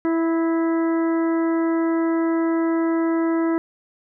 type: harmonic tone with a mistuned harmonic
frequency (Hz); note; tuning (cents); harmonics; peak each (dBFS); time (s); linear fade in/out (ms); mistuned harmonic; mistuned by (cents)
329.6; E4; 0; 1 / 2 / 3 / 4 / 5 / 6; -18 / -30 / -32 / -34 / -38 / -39; 0.05-3.58; 0; 4; -17
effects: none